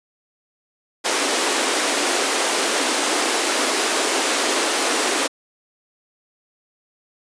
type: high-pass noise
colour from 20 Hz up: pink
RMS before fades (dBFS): -20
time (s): 1.04-5.28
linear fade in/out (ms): 20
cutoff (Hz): 270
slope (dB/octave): 48
effects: resampled to 22050 Hz